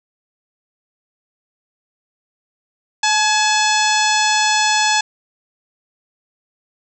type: harmonic tone with a mistuned harmonic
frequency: 860 Hz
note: A5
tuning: 40 cents flat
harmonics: 1 / 2 / 3 / 4 / 5 / 6 / 7 / 8 / 9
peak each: -17 / -20 / -22 / -23 / -24 / -25 / -25 / -26 / -27 dBFS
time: 3.03-5.01 s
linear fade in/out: 5 ms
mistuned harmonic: 2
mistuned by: -43 cents
effects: none